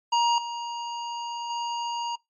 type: tone with level steps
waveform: square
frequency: 944 Hz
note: A#5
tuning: 22 cents sharp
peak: -20 / -31 / -28 dBFS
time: 0.12-2.16 s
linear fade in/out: 10 ms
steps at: 0.38 / 1.5 s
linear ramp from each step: 2 ms
effects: noise-tail reverb RT60 0.2 s tail -24 dB re dry + MP3 32 kbps